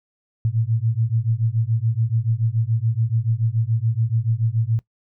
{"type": "beating tone pair", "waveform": "sine", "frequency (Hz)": [110, 117], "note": ["A2", "A#2"], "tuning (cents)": [0, 7], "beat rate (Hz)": 7, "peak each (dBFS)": -21, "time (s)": [0.45, 4.79], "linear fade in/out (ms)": 0, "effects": ["noise-tail reverb RT60 0.1 s tail -20 dB re dry"]}